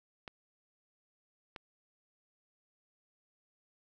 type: clicks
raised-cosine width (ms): 0.3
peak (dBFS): -27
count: 2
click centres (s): 0.278 / 1.562
effects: none